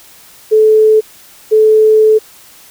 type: tone pair in turn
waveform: sine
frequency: 434.1 / 434.1 Hz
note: A4 / A4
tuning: -23 / -23 cents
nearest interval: unison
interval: 0 cents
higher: neither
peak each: -4 dBFS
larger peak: neither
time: 0.51-1.01 / 1.51-2.19 s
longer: second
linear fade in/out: 20 ms
effects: white hiss -40 dBFS RMS until 2.7 s